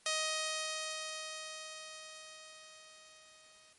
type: tone with level ramp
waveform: 5% pulse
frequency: 627 Hz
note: D#5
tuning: 13 cents sharp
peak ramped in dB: -20 to -50 dBFS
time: 0.06-3.73 s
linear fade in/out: 2 ms
effects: white hiss -65 dBFS RMS until 3.78 s + MP3 48 kbps